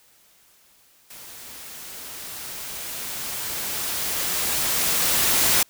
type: noise with level ramp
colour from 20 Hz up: white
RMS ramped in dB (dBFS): -42 to -18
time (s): 1.1-5.63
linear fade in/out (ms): 5
effects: white hiss -57 dBFS RMS until 5.69 s